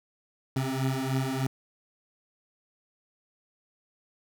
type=beating tone pair; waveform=25% pulse; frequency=130.81 / 134.11 Hz; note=C3 / C3; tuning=0 / +43 cents; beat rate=3.3 Hz; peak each=-26 dBFS; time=0.56-1.47 s; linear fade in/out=5 ms; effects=none